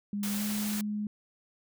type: tone with pitch glide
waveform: sine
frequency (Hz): 204 to 209.3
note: G#3 to G#3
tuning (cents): -31 to +14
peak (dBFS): -30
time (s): 0.13-1.07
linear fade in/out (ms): 2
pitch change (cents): +45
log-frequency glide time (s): 0.35-0.45
type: noise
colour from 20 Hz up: white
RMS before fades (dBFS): -37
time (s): 0.23-0.81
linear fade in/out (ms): 2
effects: none